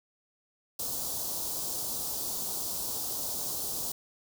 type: band-stop noise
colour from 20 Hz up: white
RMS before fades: -34 dBFS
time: 0.79-3.92 s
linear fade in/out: 5 ms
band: 990 to 4200 Hz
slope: 24 dB/octave
effects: none